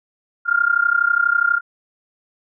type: tone with amplitude modulation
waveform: sine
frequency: 1403 Hz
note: F6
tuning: 8 cents sharp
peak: -10 dBFS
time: 0.45-1.61 s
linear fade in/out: 50 ms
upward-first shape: sine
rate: 32.2 Hz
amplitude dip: 90%
effects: none